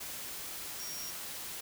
sine tone in noise, 5610 Hz, F8, 7 cents sharp, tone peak -42 dBFS, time 0.79-1.11 s, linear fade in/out 10 ms, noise white, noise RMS -42 dBFS, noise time 0-1.61 s, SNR -3 dB, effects none

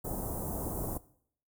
pink band-stop noise, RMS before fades -36 dBFS, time 0.04-0.98 s, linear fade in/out 10 ms, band 890 to 9400 Hz, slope 24 dB/octave, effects noise-tail reverb RT60 0.6 s tail -18 dB re dry

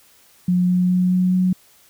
sine tone with pitch steps, 179.6 / 180.64 / 181.69 / 182.74 / 183.8 Hz, F3 / F#3 / F#3 / F#3 / F#3, +49 / -41 / -31 / -21 / -11 cents, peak -14 dBFS, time 0.48-1.53 s, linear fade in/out 5 ms, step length 210 ms, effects white hiss -53 dBFS RMS until 1.89 s

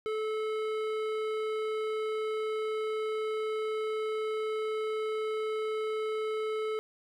sine tone with hard clipping, 434 Hz, A4, 24 cents flat, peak -32 dBFS, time 0.06-6.79 s, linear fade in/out 0 ms, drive 13 dB, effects none

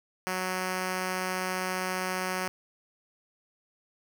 5% pulse tone, 185 Hz, F#3, in tune, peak -18 dBFS, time 0.27-2.48 s, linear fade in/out 0 ms, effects none

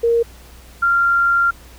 sine tone pair in turn, 466.2 / 1385.8 Hz, A#4 / F6, 0 / -14 cents, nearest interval octave + perfect fifth, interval 1886 cents, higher second, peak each -12 dBFS, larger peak neither, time 0.03-0.23 / 0.82-1.51 s, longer second, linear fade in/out 10 ms, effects added 60 Hz sine -41 dBFS peak until 1.78 s + pink hiss -45 dBFS RMS until 1.78 s

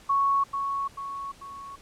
sine tone with echo, 1108.7 Hz, C#6, in tune, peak -20 dBFS, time 0.09-0.44 s, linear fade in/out 10 ms, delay 440 ms, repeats 3, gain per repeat -6 dB, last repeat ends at 1.76 s, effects pink hiss -53 dBFS RMS until 1.81 s + low-pass 10000 Hz 12 dB/octave

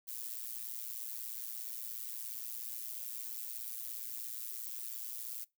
violet noise with amplitude modulation, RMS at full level -39 dBFS, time 0.07-5.45 s, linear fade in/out 20 ms, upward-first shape sine, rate 117 Hz, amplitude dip 85%, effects noise-tail reverb RT60 0.2 s tail -22 dB re dry

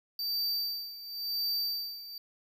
square tone with tremolo, 4643 Hz, D8, 21 cents flat, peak -29 dBFS, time 0.19-2.18 s, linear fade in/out 2 ms, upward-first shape sine, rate 0.94 Hz, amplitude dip 80%, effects 11-bit

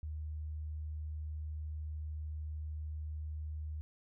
sine tone, 76.7 Hz, D#2, 24 cents flat, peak -38 dBFS, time 0.03-3.81 s, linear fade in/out 0 ms, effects none

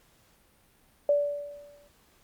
sine tone with exponential decay, 579 Hz, D5, 25 cents flat, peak -18 dBFS, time 1.09-1.88 s, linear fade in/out 2 ms, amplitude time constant 170 ms, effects pink hiss -63 dBFS RMS until 2.23 s + Opus 48 kbps

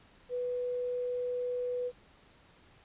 sine tone with quantisation, 493.9 Hz, B4, in tune, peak -31 dBFS, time 0.29-1.92 s, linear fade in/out 50 ms, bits 10, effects pink hiss -61 dBFS RMS until 2.84 s + resampled to 8000 Hz

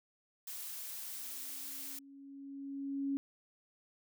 blue noise, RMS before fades -44 dBFS, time 0.47-1.99 s, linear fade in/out 5 ms
sine tone with exponential growth, 276.7 Hz, C#4, 3 cents flat, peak -31 dBFS, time 1.14-3.17 s, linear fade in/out 0 ms, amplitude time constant 440 ms
effects none

